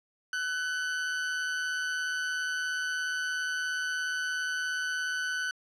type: tone with amplitude modulation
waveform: 40% pulse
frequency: 1502 Hz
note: F#6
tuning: 26 cents sharp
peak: -27 dBFS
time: 0.33-5.51 s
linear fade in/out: 2 ms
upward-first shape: sine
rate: 157 Hz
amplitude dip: 40%
effects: low-pass 7000 Hz 12 dB/octave